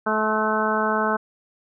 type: harmonic tone with a mistuned harmonic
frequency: 216.6 Hz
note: A3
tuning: 27 cents flat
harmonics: 1 / 2 / 3 / 4 / 5 / 6 / 7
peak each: -27 / -27 / -27 / -27 / -27 / -27 / -27 dBFS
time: 0.06-1.17 s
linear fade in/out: 10 ms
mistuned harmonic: 5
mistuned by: -21 cents
effects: none